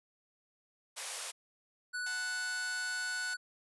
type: high-pass noise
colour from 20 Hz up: white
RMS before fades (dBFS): -39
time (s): 0.96-1.32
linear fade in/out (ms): 20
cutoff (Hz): 470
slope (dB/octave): 48
type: tone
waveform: square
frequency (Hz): 1480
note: F#6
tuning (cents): 0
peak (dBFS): -36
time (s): 1.93-3.37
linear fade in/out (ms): 20
type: chord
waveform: 5% pulse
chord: F# diminished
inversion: none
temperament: equal with one note detuned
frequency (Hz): 740 / 880 / 1024.4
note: F#5 / A5 / C6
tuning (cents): 0 / 0 / -37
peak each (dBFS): -35 / -36 / -40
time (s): 2.06-3.34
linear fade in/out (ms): 5
effects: resampled to 24000 Hz